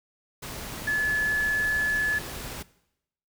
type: tone in noise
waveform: sine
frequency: 1718 Hz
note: A6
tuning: 42 cents flat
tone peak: -22 dBFS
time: 0.87-2.19 s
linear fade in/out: 10 ms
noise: pink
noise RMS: -37 dBFS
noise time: 0.42-2.63 s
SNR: +12 dB
effects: noise-tail reverb RT60 0.8 s tail -19 dB re dry